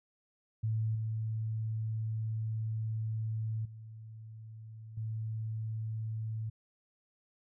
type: tone with level steps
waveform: sine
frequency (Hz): 110.4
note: A2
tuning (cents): +6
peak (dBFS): -29 / -32 / -45 / -34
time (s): 0.63-6.5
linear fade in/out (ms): 10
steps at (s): 0.95 / 3.65 / 4.97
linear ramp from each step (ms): 5
effects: none